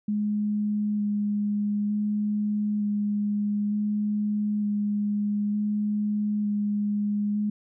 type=tone with vibrato; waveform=sine; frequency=207.8 Hz; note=G#3; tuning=1 cent sharp; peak=-23 dBFS; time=0.08-7.5 s; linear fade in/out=5 ms; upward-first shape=square; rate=0.55 Hz; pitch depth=10 cents each way; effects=none